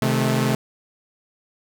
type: chord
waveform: sawtooth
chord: A diminished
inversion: first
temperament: equal with one note detuned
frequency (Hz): 130.81 / 155.56 / 216.8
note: C3 / Eb3 / A3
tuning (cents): 0 / 0 / -25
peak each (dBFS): -17 / -23 / -18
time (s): 0.02-0.55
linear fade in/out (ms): 2
effects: none